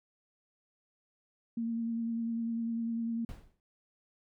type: tone with vibrato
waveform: sine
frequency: 230 Hz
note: A#3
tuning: 23 cents flat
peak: -31 dBFS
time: 1.57-3.25 s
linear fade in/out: 5 ms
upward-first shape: triangle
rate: 10 Hz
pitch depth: 25 cents each way
type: noise with exponential decay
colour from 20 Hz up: brown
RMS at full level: -39 dBFS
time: 3.29-3.6 s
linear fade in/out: 0 ms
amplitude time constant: 67 ms
effects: none